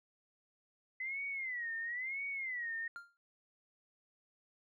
sine tone with vibrato, 2017 Hz, B6, 36 cents sharp, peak -37 dBFS, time 1-2.88 s, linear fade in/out 5 ms, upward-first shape sine, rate 0.99 Hz, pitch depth 180 cents each way
triangle tone with exponential decay, 1396.9 Hz, F6, in tune, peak -39 dBFS, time 2.96-3.17 s, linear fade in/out 0 ms, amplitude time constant 44 ms
effects none

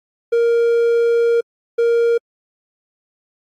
triangle tone bursts at uneven times, 467.5 Hz, A#4, 5 cents sharp, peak -10 dBFS, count 2, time 0.32-1.41 / 1.78-2.18 s, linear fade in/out 10 ms, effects AAC 64 kbps

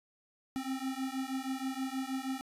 square beating tone pair, 261.1 / 267.4 Hz, C4 / C4, -3 / +38 cents, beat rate 6.3 Hz, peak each -38 / -38 dBFS, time 0.56-2.41 s, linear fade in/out 0 ms, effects resampled to 32000 Hz

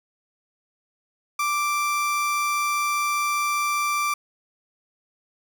30% pulse tone, 1175 Hz, D6, 1 cent sharp, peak -19 dBFS, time 1.39-4.14 s, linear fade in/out 5 ms, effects none

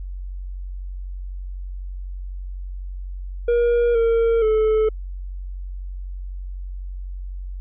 triangle tone with pitch steps, 475.1 / 459.3 / 434.9 Hz, A#4 / A#4 / A4, +33 / -26 / -20 cents, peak -13 dBFS, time 3.48-4.89 s, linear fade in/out 5 ms, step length 470 ms, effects added 46 Hz sine -28 dBFS peak until 7.6 s + resampled to 8000 Hz

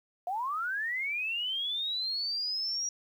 sine linear sweep, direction up, 688 to 5750 Hz, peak -30 dBFS, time 0.27-2.89 s, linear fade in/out 2 ms, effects 10-bit

